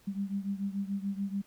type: beating tone pair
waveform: sine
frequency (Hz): 196 / 202.9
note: G3 / G#3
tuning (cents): 0 / -40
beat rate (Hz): 6.9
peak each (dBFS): -33 / -36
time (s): 0.07-1.42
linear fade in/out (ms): 10
effects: pink hiss -63 dBFS RMS until 1.46 s